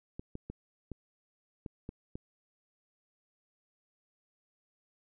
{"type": "clicks", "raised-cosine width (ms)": 3, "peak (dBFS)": -27, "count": 7, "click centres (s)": [0.195, 0.354, 0.5, 0.917, 1.662, 1.891, 2.155], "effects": []}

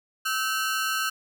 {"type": "ring-modulated tone", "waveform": "sawtooth", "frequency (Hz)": 1423, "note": "F6", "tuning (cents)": 32, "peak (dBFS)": -18, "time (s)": [0.25, 1.1], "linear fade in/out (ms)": 10, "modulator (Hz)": 119, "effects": []}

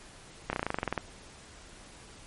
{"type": "slowing click train", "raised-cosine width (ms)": 0.5, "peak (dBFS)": -14, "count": 13, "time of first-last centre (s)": [0.5, 0.978], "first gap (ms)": 30, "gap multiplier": 1.05, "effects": ["pink hiss -51 dBFS RMS until 2.26 s", "MP3 48 kbps"]}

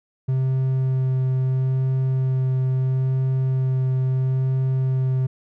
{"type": "tone with vibrato", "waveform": "triangle", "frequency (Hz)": 130.81, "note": "C3", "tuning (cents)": 0, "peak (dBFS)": -16, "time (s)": [0.28, 5.27], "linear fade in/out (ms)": 10, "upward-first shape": "sine", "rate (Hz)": 0.75, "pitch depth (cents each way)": 10, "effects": []}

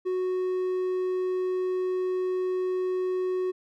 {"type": "tone", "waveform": "triangle", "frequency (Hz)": 368.7, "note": "F#4", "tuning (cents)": -6, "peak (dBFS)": -23, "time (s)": [0.05, 3.52], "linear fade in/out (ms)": 20, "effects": []}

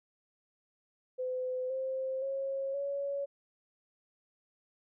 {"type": "tone with pitch steps", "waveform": "sine", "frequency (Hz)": [509, 525.7, 543, 560.9], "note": ["C5", "C5", "C#5", "C#5"], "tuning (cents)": [-48, 8, -36, 20], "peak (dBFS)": -32, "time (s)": [1.18, 3.26], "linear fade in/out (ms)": 20, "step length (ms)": 520, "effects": []}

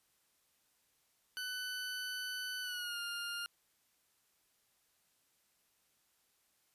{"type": "tone with pitch glide", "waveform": "20% pulse", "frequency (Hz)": [1500, 1407.7], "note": ["F#6", "F6"], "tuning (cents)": [23, 13], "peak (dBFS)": -34, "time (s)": [1.37, 3.46], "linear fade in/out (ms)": 0, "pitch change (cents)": -110, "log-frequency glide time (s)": [2.62, 2.99], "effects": ["white hiss -75 dBFS RMS until 6.74 s", "resampled to 32000 Hz"]}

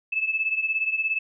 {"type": "beating tone pair", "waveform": "sine", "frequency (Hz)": [2611, 2628], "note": ["E7", "E7"], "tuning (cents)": [-17, -6], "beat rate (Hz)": 17, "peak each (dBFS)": [-24, -28], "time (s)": [0.12, 1.19], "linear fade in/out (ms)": 10, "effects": []}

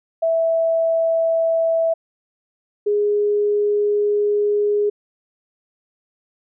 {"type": "tone pair in turn", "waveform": "sine", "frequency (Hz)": [657, 413.9], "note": ["E5", "G#4"], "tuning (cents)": [-6, -6], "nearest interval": "minor sixth", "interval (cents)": 800, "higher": "first", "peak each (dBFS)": -15, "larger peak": "neither", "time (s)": [[0.22, 1.94], [2.86, 4.9]], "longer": "second", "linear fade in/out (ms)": 10, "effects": []}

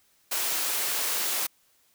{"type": "high-pass noise", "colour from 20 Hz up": "white", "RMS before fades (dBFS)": -28, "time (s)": [0.31, 1.47], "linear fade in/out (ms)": 10, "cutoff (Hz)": 370, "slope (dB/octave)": 12, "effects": ["white hiss -65 dBFS RMS until 1.94 s"]}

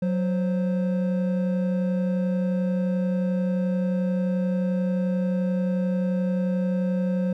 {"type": "tone pair together", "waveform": "triangle", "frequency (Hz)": [184.9, 523.3], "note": ["F#3", "C5"], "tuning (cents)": [-1, 0], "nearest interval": "octave + tritone", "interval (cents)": 1801, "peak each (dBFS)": [-20, -28], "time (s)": [0.02, 7.33], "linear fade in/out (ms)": 5, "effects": []}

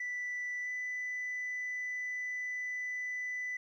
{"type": "tone with pitch glide", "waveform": "sine", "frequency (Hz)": [1975.5, 1993.8], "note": ["B6", "B6"], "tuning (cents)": [0, 16], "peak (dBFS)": -33, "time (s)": [0, 3.57], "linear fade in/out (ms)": 5, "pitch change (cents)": 16, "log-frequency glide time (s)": [0.62, 0.69], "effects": ["tanh soft clip ceiling -33 dBFS", "12-bit"]}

